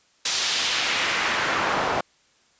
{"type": "noise with band-pass filter sweep", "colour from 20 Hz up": "pink", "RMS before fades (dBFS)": -24, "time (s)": [0.25, 2.01], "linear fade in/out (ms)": 5, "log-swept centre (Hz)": [5300, 820], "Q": 1, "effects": ["white hiss -61 dBFS RMS until 2.59 s", "resampled to 16000 Hz"]}